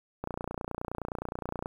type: click train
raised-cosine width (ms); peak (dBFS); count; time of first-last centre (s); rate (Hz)
1; -20; 43; 0.24-1.659; 29.6
effects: 9-bit